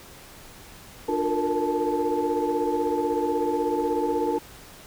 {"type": "tone cluster", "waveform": "sine", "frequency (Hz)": [298.5, 354.3, 455.8, 472, 874], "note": ["D4", "F4", "A#4", "A#4", "A5"], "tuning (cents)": [28, 25, -39, 22, -12], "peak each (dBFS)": -28, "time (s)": [1.08, 4.39], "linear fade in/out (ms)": 10, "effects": ["tanh soft clip ceiling -13 dBFS", "pink hiss -46 dBFS RMS until 4.86 s"]}